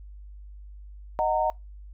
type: chord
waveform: sine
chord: D# minor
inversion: none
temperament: equal with one note detuned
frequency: 622.3 / 740 / 920 Hz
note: D#5 / F#5 / A#5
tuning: 0 / 0 / -23 cents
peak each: -26 dBFS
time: 1.19-1.5 s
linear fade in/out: 0 ms
effects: noise-tail reverb RT60 0.2 s tail -24 dB re dry + added 50 Hz sine -41 dBFS peak until 1.93 s